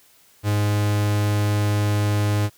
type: tone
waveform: 45% pulse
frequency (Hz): 103.83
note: G#2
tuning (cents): 0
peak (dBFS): -18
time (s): 0.43-2.5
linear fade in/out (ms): 50
effects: white hiss -55 dBFS RMS until 2.57 s